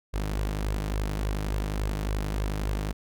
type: tone with flanger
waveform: sawtooth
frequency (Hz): 51.3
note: G#1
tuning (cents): -21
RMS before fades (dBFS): -29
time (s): 0.13-2.93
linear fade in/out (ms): 20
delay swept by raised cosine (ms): 1.8 to 6.8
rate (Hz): 3.5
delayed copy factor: +0.5
effects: none